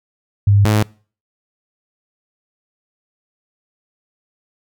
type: tone pair in turn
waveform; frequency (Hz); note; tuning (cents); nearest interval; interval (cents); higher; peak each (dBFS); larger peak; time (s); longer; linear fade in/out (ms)
sine / sawtooth; 101.1 / 106.56; G#2 / G#2; -46 / +45; minor second; 91; second; -8; neither; 0.47-0.65 / 0.65-0.83; neither; 5
effects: noise-tail reverb RT60 0.4 s tail -24 dB re dry